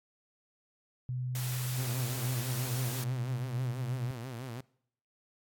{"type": "tone", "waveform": "sine", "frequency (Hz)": 126, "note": "B2", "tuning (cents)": 35, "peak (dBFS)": -32, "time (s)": [1.09, 4.11], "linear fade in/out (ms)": 0}
{"type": "noise", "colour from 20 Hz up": "white", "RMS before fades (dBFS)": -40, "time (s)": [1.35, 3.04], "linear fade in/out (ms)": 2}
{"type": "tone with vibrato", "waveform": "sawtooth", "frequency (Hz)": 123.47, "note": "B2", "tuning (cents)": 0, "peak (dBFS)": -35, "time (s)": [1.78, 4.61], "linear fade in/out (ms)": 5, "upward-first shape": "sine", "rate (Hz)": 6.1, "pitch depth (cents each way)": 140}
{"effects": ["noise-tail reverb RT60 0.7 s tail -24 dB re dry", "AAC 64 kbps"]}